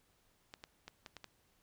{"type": "clicks", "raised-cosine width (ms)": 0.2, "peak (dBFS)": -30, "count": 6, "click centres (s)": [0.539, 0.639, 0.88, 1.062, 1.167, 1.243], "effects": ["pink hiss -73 dBFS RMS until 1.62 s"]}